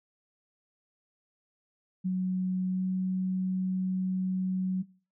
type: tone with pitch glide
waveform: sine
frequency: 185 to 186.29 Hz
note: F#3 to F#3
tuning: 0 to +12 cents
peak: -26 dBFS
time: 2.04-4.83 s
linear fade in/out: 20 ms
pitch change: +12 cents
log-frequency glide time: 2.69-2.84 s
effects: noise-tail reverb RT60 0.4 s tail -21 dB re dry